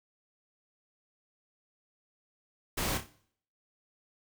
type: noise with echo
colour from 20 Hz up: pink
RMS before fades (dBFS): -32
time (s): 2.77-2.98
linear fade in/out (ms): 10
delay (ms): 30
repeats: 4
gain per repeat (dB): -8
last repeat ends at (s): 3.1
effects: noise-tail reverb RT60 0.6 s tail -19 dB re dry